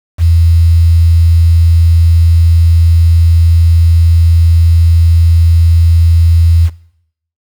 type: tone with quantisation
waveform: sine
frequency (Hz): 83.4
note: E2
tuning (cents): +21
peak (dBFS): -4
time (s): 0.18-6.7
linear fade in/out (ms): 50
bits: 5
effects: noise-tail reverb RT60 0.7 s tail -19 dB re dry